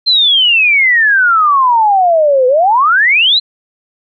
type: exponential two-way sweep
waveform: sine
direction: down then up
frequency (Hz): 4186 to 494.6 to 4186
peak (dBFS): -6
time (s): 0.06-3.4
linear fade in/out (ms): 20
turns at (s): 2.47
effects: none